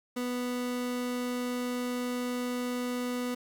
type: tone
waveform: 30% pulse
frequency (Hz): 246.9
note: B3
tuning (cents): 0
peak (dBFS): -28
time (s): 0.16-3.35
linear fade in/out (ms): 10
effects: 9-bit